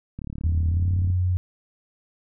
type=click train; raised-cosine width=5 ms; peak=-21 dBFS; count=34; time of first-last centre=0.19-1.102 s; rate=36.2 Hz
type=tone with pitch glide; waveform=sine; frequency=82.2 to 90.68 Hz; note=E2 to F#2; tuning=-4 to -34 cents; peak=-19 dBFS; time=0.44-1.37 s; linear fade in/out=0 ms; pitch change=+170 cents; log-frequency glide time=0.67-0.89 s
effects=none

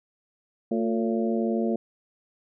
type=harmonic tone with a mistuned harmonic; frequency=112.9 Hz; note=A2; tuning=45 cents sharp; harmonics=2 / 3 / 4 / 5 / 6; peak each=-25 / -29 / -31 / -33 / -35 dBFS; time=0.71-1.76 s; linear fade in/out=5 ms; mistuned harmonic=3; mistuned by=+77 cents; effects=none

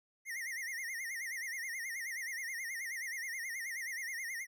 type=tone with vibrato; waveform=square; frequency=1975.5 Hz; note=B6; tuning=in tune; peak=-39 dBFS; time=0.25-4.47 s; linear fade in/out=50 ms; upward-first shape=sine; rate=9.4 Hz; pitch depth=150 cents each way; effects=none

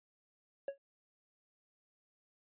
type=tone with exponential decay; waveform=triangle; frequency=554.4 Hz; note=C#5; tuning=in tune; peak=-30 dBFS; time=0.68-0.78 s; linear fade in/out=2 ms; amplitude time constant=20 ms; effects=resampled to 8000 Hz

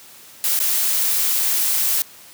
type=noise with dropouts; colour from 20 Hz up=blue; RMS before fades=-19 dBFS; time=0.44-2.02 s; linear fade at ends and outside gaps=1 ms; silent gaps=0.591-0.601 s; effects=white hiss -44 dBFS RMS until 2.33 s + high-pass 80 Hz 12 dB/octave

